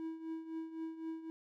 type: tone with tremolo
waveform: triangle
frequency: 323.5 Hz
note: E4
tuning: 32 cents flat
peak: -35 dBFS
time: 0-1.3 s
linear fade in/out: 0 ms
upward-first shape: triangle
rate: 3.9 Hz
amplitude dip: 75%
effects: none